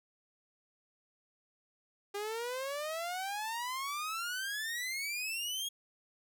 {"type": "exponential sweep", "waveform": "sawtooth", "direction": "up", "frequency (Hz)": [399.9, 3310], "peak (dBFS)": -32, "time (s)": [2.14, 5.69], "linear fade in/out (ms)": 10, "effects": []}